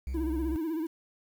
triangle tone, 65 Hz, C2, 11 cents flat, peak -29 dBFS, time 0.07-0.56 s, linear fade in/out 0 ms
triangle tone with vibrato, 320.8 Hz, E4, 47 cents flat, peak -27 dBFS, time 0.14-0.87 s, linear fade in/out 10 ms, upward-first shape sine, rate 16 Hz, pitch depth 83 cents each way
effects tanh soft clip ceiling -19 dBFS + 9-bit

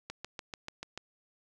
click train, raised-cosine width 0.2 ms, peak -22 dBFS, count 7, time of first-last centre 0.1-0.976 s, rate 6.85 Hz, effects none

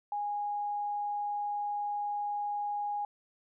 sine tone, 824 Hz, G#5, 14 cents flat, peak -31 dBFS, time 0.12-3.05 s, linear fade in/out 2 ms, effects none

